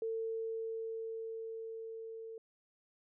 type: tone with level ramp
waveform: sine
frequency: 450 Hz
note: A4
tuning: 39 cents sharp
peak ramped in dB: -34 to -44 dBFS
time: 0.02-2.38 s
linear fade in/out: 2 ms
effects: none